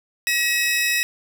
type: tone pair together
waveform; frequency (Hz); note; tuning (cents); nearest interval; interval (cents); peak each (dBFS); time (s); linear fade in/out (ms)
sawtooth; 1913.5 / 2569; A#6 / E7; +45 / -45; perfect fourth; 510; -18; 0.27-1.03; 0
effects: none